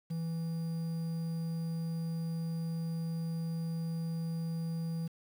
triangle tone with quantisation, 164.81 Hz, E3, in tune, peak -31 dBFS, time 0.1-5.08 s, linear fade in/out 10 ms, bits 9, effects none

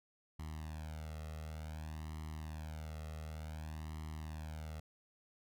sawtooth tone with flanger, 77.78 Hz, D#2, in tune, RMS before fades -45 dBFS, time 0.39-4.8 s, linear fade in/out 5 ms, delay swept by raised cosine 0.98 to 1.54 ms, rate 0.55 Hz, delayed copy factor +1, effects none

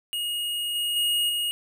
square tone with level steps, 2871 Hz, F7, 47 cents sharp, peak -27 / -25 / -22 / -25 dBFS, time 0.13-1.51 s, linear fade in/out 0 ms, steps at 0.75 / 0.96 / 1.29 s, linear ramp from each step 5 ms, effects none

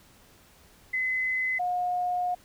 sine tone pair in turn, 2032 / 718.4 Hz, B6 / F5, +49 / +49 cents, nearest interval octave + tritone, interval 1800 cents, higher first, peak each -25 dBFS, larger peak neither, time 0.93-1.59 / 1.59-2.35 s, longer second, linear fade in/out 10 ms, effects pink hiss -57 dBFS RMS until 2.44 s

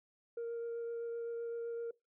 sine tone with vibrato, 466.2 Hz, A#4, in tune, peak -35 dBFS, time 0.37-1.91 s, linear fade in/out 5 ms, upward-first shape triangle, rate 7.8 Hz, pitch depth 10 cents each way, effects noise-tail reverb RT60 0.2 s tail -22 dB re dry + tanh soft clip ceiling -36 dBFS

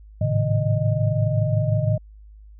sine tone cluster, 104.1 / 110 / 136.4 / 156.1 / 618 Hz, G#2 / A2 / C#3 / D#3 / D#5, +5 / 0 / -28 / +6 / -12 cents, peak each -27 / -21 / -24 / -26 / -27 dBFS, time 0.21-1.98 s, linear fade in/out 5 ms, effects added 52 Hz sine -42 dBFS peak until 2.59 s

